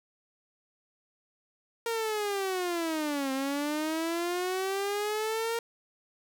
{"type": "linear two-way sweep", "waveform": "sawtooth", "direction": "down then up", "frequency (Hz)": [466.2, 263.9, 466.2], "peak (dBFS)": -25, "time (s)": [1.86, 5.59], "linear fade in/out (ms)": 2, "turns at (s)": 3.32, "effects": []}